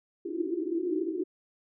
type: band-pass noise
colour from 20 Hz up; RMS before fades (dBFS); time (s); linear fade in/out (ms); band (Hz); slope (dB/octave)
white; -31; 0.25-1.24; 10; 310 to 370; 96
effects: none